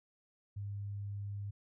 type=tone; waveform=sine; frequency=101.1 Hz; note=G#2; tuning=46 cents flat; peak=-38 dBFS; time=0.56-1.51 s; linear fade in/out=10 ms; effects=none

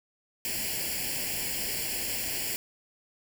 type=noise with comb filter; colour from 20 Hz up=white; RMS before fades=-32 dBFS; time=0.45-2.56 s; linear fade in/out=0 ms; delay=0.4 ms; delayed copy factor=+0.85; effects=none

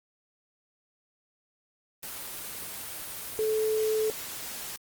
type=tone in noise; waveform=sine; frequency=435.4 Hz; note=A4; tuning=18 cents flat; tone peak=-24 dBFS; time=3.39-4.1 s; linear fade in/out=0 ms; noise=white; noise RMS=-38 dBFS; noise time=2.03-4.76 s; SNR=+11 dB; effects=Opus 24 kbps

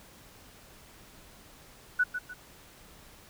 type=tone with echo; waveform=sine; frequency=1480 Hz; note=F#6; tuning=in tune; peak=-21 dBFS; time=1.99-2.04 s; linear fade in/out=10 ms; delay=150 ms; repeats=2; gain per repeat=-9 dB; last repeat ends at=2.34 s; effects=pink hiss -54 dBFS RMS until 3.29 s

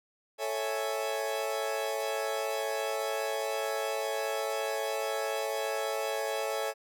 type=chord; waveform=40% pulse; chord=A major seventh; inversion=none; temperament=equal; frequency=440 / 554.4 / 659.3 / 830.6 Hz; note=A4 / C#5 / E5 / G#5; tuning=0 / 0 / 0 / 0 cents; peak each=-35 / -34 / -36 / -37 dBFS; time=0.38-6.74 s; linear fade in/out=50 ms; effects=none

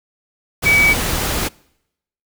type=tone in noise; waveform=sine; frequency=2279 Hz; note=C#7; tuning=47 cents sharp; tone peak=-10 dBFS; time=0.65-0.94 s; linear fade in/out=20 ms; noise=pink; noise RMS=-20 dBFS; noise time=0.62-1.49 s; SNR=+7 dB; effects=noise-tail reverb RT60 0.8 s tail -25 dB re dry

